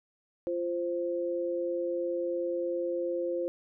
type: tone pair together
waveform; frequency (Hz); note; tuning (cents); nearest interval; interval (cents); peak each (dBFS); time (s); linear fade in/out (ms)
sine; 346.2 / 523.3; F4 / C5; -15 / 0; perfect fifth; 715; -32 / -31; 0.47-3.48; 0
effects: none